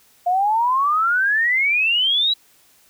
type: exponential sweep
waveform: sine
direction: up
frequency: 697 to 3951 Hz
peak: -15 dBFS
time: 0.26-2.34 s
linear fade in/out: 10 ms
effects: white hiss -55 dBFS RMS until 2.89 s